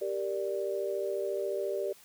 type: chord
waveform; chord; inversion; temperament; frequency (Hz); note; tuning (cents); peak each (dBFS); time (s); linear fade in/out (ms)
sine; G minor; none; equal; 392 / 466.2 / 587.3; G4 / Bb4 / D5; 0 / 0 / 0; -33 / -37 / -34; 0.01-1.93; 10
effects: white hiss -57 dBFS RMS until 2.04 s